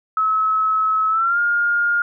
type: tone with pitch glide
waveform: sine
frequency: 1291 to 1416 Hz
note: E6 to F6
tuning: -37 to +23 cents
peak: -15 dBFS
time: 0.17-2.02 s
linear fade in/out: 2 ms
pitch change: +160 cents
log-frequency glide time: 1.09-1.39 s
effects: none